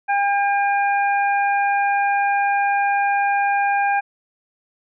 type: harmonic tone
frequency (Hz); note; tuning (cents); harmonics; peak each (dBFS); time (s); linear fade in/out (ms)
804; G5; +44; 1 / 2 / 3; -17 / -23 / -27; 0.08-4.01; 20
effects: none